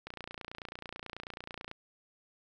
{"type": "click train", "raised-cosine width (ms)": 0.3, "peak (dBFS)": -25, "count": 49, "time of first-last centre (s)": [0.07, 1.714], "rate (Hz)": 29.2, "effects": []}